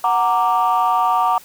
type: chord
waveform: sine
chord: Gb augmented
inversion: none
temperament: equal with one note detuned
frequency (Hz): 740 / 927.5 / 1174.7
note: Gb5 / Bb5 / D6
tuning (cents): 0 / -9 / 0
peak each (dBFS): -17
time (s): 0.04-1.38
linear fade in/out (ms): 2
effects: tanh soft clip ceiling -8 dBFS + white hiss -44 dBFS RMS until 1.44 s